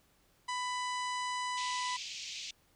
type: harmonic tone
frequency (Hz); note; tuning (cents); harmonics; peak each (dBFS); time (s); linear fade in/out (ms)
995; B5; +13; 1 / 2 / 3 / 4 / 5 / 6 / 7 / 8 / 9; -35 / -41 / -45 / -47 / -49 / -51 / -52 / -53 / -54; 0.48-1.97; 10
type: band-pass noise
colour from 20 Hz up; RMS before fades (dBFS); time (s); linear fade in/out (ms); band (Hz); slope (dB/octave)
pink; -43; 1.57-2.51; 5; 2400 to 6800; 48
effects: pink hiss -69 dBFS RMS until 2.75 s